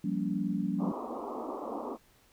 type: chord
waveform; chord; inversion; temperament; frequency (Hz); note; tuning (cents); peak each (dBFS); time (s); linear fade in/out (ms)
sine; G half-diminished seventh; third; equal with one note detuned; 174.61 / 196 / 233.1 / 284.3; F3 / G3 / Bb3 / Db4; 0 / 0 / 0 / +44; -35 / -32 / -36 / -35; 0.04-0.92; 5
type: band-pass noise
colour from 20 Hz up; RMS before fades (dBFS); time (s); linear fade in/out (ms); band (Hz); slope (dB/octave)
pink; -38; 0.78-1.98; 50; 220 to 1200; 96
effects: pink hiss -64 dBFS RMS until 2.32 s